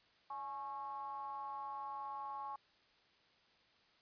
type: ring-modulated tone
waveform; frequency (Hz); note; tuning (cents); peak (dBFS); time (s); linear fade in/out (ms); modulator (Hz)
triangle; 127.6; C3; -43; -37; 0.3-2.56; 5; 969
effects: white hiss -70 dBFS RMS until 4.01 s + resampled to 11025 Hz